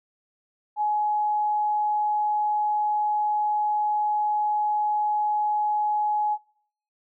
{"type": "tone", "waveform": "sine", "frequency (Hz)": 842, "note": "G#5", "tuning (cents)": 24, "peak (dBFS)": -21, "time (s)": [0.76, 6.38], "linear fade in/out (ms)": 50, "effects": ["noise-tail reverb RT60 0.6 s tail -23 dB re dry"]}